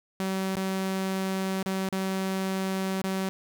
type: tone with dropouts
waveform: sawtooth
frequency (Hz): 190.7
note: G3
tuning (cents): -47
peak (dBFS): -23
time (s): 0.2-3.29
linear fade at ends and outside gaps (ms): 0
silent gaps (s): 0.554-0.569 / 1.628-1.661 / 1.889-1.926 / 3.017-3.04
effects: none